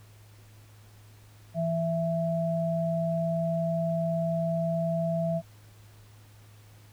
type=tone pair together; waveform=sine; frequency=165.75 / 663 Hz; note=E3 / E5; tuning=+10 / +10 cents; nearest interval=2 octaves; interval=2400 cents; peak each=-28 dBFS; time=1.54-5.42 s; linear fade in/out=50 ms; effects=added 105 Hz sine -51 dBFS peak until 6.92 s + pink hiss -59 dBFS RMS until 6.92 s